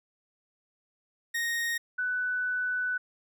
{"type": "tone pair in turn", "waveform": ["40% pulse", "sine"], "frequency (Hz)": [1863, 1493.3], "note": ["A#6", "F#6"], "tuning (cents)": [-2, 16], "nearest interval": "major third", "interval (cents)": 382, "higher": "first", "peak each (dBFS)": -27, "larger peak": "neither", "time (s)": [[1.34, 1.78], [1.98, 2.98]], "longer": "second", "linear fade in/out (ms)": 10, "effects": []}